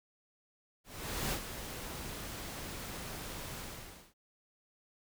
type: noise with ADSR envelope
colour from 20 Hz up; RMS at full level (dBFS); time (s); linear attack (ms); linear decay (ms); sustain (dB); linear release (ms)
pink; -34; 0.84-4.14; 480; 78; -9; 570
effects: none